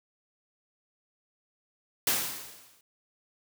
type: noise with exponential decay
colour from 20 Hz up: white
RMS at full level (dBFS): -24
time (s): 2.07-2.81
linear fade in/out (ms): 2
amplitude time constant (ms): 160
effects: high-pass 80 Hz 12 dB/octave